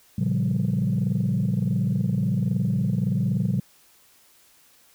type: chord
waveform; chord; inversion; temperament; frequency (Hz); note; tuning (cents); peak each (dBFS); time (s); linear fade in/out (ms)
sine; G half-diminished seventh; first; equal with one note detuned; 115.07 / 138.59 / 174.61 / 196; Bb2 / Db3 / F3 / G3; -22 / 0 / 0 / 0; -25; 0.18-3.6; 5
effects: tanh soft clip ceiling -15 dBFS + white hiss -57 dBFS RMS until 4.94 s